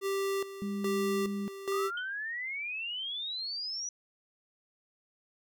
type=tone with tremolo; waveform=square; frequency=392 Hz; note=G4; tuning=in tune; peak=-30 dBFS; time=0.01-1.91 s; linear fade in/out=50 ms; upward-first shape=square; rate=1.2 Hz; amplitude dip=75%
type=tone; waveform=sine; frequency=202 Hz; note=G#3; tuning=48 cents flat; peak=-32 dBFS; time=0.62-1.48 s; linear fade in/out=0 ms
type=exponential sweep; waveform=sine; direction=up; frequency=1199 to 5920 Hz; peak=-34 dBFS; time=1.72-3.89 s; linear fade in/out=2 ms
type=tone with exponential decay; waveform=sine; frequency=3111 Hz; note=G7; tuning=14 cents flat; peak=-35 dBFS; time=1.97-2.13 s; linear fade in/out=5 ms; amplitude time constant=34 ms
effects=none